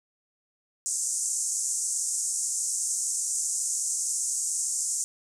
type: band-pass noise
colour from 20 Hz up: pink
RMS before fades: -29 dBFS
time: 0.86-5.04 s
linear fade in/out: 0 ms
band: 6400 to 9100 Hz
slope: 48 dB/octave
effects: none